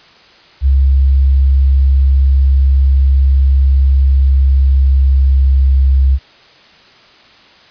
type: tone with pitch glide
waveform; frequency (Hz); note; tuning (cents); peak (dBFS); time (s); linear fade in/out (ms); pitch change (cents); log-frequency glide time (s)
sine; 67.5 to 66.84; C#2 to C2; -45 to +38; -6; 0.61-6.19; 50; -17; 3.8-5.98
effects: white hiss -43 dBFS RMS until 7.7 s + resampled to 11025 Hz